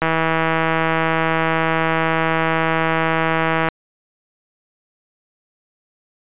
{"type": "click train", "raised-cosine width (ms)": 0.5, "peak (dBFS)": -3, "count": 595, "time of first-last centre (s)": [0.02, 3.687], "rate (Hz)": 162, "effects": ["resampled to 8000 Hz"]}